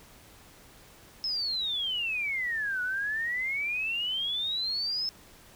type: exponential two-way sweep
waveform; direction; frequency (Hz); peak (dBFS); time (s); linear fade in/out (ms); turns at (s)
sine; down then up; 5274 to 1458 to 5274; -28; 1.24-5.09; 0; 2.82
effects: pink hiss -54 dBFS RMS until 5.55 s